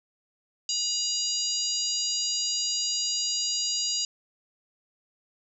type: harmonic tone with a mistuned harmonic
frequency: 960 Hz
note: B5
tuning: 49 cents flat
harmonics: 3 / 4 / 5 / 6 / 7 / 8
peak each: -35 / -36 / -29 / -40 / -30 / -38 dBFS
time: 0.69-4.05 s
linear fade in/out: 2 ms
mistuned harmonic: 8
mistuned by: -43 cents
effects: none